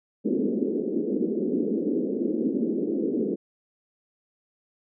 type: band-pass noise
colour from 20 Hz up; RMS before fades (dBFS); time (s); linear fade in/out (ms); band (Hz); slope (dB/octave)
pink; -26; 0.24-3.36; 20; 210 to 450; 48
effects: none